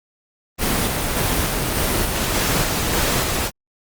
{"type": "noise with tremolo", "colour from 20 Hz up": "pink", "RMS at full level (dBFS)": -19, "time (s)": [0.58, 3.51], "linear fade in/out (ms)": 50, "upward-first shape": "square", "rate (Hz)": 1.7, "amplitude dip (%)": 25, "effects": ["Opus 24 kbps"]}